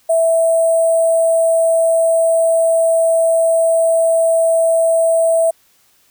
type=tone with sample-and-hold; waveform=sine; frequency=659.3 Hz; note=E5; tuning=in tune; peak=-10 dBFS; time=0.09-5.51 s; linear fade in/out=10 ms; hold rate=8820 Hz; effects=white hiss -55 dBFS RMS until 6.1 s